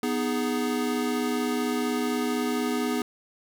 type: chord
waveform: square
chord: G# minor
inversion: first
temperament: equal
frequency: 246.9 / 311.1 / 415.3 Hz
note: B3 / D#4 / G#4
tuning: 0 / 0 / 0 cents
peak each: -28 / -32 / -31 dBFS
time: 0.03-3.02 s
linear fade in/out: 2 ms
effects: none